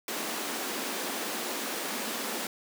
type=high-pass noise; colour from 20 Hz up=pink; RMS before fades=-34 dBFS; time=0.08-2.47 s; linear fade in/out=2 ms; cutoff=210 Hz; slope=48 dB/octave; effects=none